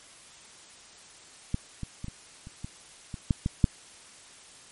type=clicks; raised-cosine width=5 ms; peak=-14 / -21 / -23 / -25 / -30 / -23 / -23 / -10 / -14 / -6 dBFS; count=10; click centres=1.544 / 1.833 / 2.044 / 2.083 / 2.471 / 2.645 / 3.142 / 3.308 / 3.461 / 3.642 s; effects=white hiss -51 dBFS RMS until 4.71 s + MP3 48 kbps